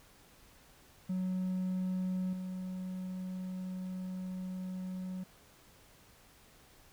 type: tone with level steps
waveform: triangle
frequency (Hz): 185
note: F#3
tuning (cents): 0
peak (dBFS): -29 / -35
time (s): 1.09-5.24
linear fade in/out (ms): 10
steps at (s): 2.33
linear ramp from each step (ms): 2
effects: tanh soft clip ceiling -25 dBFS + pink hiss -61 dBFS RMS until 6.92 s